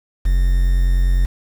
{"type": "tone with quantisation", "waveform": "triangle", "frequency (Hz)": 44.85, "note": "F1", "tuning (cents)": 47, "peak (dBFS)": -10, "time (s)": [0.25, 1.26], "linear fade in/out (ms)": 10, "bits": 6, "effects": []}